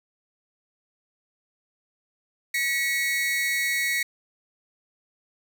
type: tone pair together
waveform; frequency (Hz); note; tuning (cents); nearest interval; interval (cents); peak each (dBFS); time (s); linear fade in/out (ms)
40% pulse; 1925.7 / 2210; B6 / C#7; -44 / -6; major second; 238; -25; 2.54-4.03; 5
effects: none